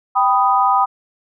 sine chord, G augmented, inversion none, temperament equal with one note detuned, 784 / 990.6 / 1244.5 Hz, G5 / B5 / D#6, 0 / +5 / 0 cents, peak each -16 dBFS, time 0.15-0.86 s, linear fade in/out 20 ms, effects none

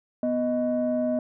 sine tone pair together, 247.4 / 623.4 Hz, B3 / D#5, +3 / +3 cents, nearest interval octave + major third, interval 1600 cents, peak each -24 dBFS, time 0.23-1.19 s, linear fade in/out 2 ms, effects tanh soft clip ceiling -17 dBFS

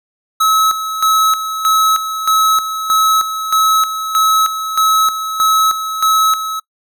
square tone with tremolo, 1291 Hz, E6, 37 cents flat, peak -10 dBFS, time 0.4-6.6 s, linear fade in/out 10 ms, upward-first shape square, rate 1.6 Hz, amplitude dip 65%, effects noise-tail reverb RT60 0.1 s tail -23 dB re dry

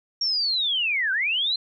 sine linear two-way sweep, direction down then up, 5600 to 1486 to 4167 Hz, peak -21 dBFS, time 0.21-1.56 s, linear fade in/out 5 ms, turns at 1.12 s, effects none

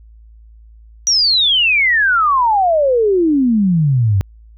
sine exponential sweep, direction down, 5880 to 92.5 Hz, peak -10 dBFS, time 1.07-4.21 s, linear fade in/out 0 ms, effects added 55 Hz sine -39 dBFS peak until 4.57 s

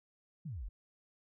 sine exponential sweep, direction down, 181 to 38.85 Hz, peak -39 dBFS, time 0.45-0.69 s, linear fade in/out 10 ms, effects none

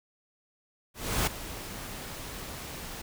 pink noise with ADSR envelope, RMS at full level -26 dBFS, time 0.94-3.02 s, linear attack 330 ms, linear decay 7 ms, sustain -14 dB, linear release 10 ms, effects none

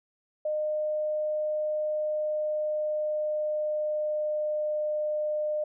sine tone with pitch glide, 610 to 605.4 Hz, D#5 to D#5, -34 to -48 cents, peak -26 dBFS, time 0.45-5.64 s, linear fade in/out 5 ms, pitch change -14 cents, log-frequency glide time 1.91-4.86 s, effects none

